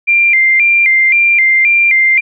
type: tone with vibrato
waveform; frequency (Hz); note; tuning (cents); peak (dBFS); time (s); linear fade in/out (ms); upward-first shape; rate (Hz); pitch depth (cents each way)
sine; 2232; C#7; +11; -6; 0.07-2.21; 20; square; 1.9; 110
effects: none